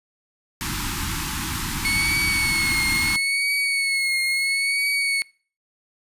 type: band-stop noise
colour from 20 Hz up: pink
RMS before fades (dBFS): -27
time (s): 0.61-3.16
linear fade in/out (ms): 0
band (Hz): 360 to 830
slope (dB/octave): 96
type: tone with vibrato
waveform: 35% pulse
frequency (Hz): 2200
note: C#7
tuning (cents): -14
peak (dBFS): -18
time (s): 1.85-5.22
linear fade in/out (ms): 0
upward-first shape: triangle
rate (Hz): 0.74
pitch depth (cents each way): 52
effects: noise-tail reverb RT60 0.4 s tail -23 dB re dry + resampled to 32000 Hz